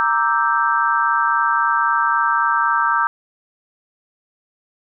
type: chord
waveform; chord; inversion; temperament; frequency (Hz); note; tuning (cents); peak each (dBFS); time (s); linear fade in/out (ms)
sine; E half-diminished seventh; second; equal; 932.3 / 1174.7 / 1318.5 / 1568; Bb5 / D6 / E6 / G6; 0 / 0 / 0 / 0; -20; 0-3.07; 0
effects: none